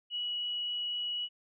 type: tone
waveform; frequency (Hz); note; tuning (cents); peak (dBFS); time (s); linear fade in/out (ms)
sine; 2926; F#7; -20; -32; 0.1-1.29; 50
effects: none